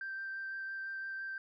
sine tone with vibrato, 1568 Hz, G6, in tune, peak -37 dBFS, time 0.01-1.38 s, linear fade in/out 2 ms, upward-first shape sine, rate 5.9 Hz, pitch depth 9 cents each way, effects tanh soft clip ceiling -34 dBFS

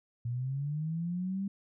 sine linear sweep, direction up, 116.54 to 199.6 Hz, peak -31 dBFS, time 0.25-1.48 s, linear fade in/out 5 ms, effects none

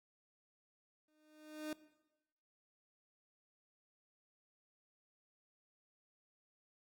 30% pulse tone with exponential growth, 306.5 Hz, D#4, 26 cents flat, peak -36 dBFS, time 1.08-1.73 s, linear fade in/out 2 ms, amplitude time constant 140 ms, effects noise-tail reverb RT60 1.0 s tail -18 dB re dry

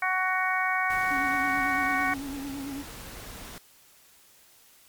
harmonic tone, 372.3 Hz, F#4, 11 cents sharp, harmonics 2 / 3 / 4 / 5 / 6, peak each -30 / -30 / -30 / -30 / -30 dBFS, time 0.02-2.14 s, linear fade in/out 5 ms
pink noise, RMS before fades -42 dBFS, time 0.9-3.58 s, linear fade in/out 0 ms
triangle tone with vibrato, 277.2 Hz, C#4, in tune, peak -31 dBFS, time 1.1-2.83 s, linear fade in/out 20 ms, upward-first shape triangle, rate 9 Hz, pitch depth 69 cents each way
effects white hiss -57 dBFS RMS until 4.88 s + MP3 96 kbps

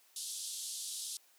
white band-pass noise, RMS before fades -42 dBFS, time 0.16-1.17 s, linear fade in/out 2 ms, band 3300 to 11000 Hz, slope 48 dB/octave, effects white hiss -66 dBFS RMS until 1.38 s + high-pass 400 Hz 12 dB/octave

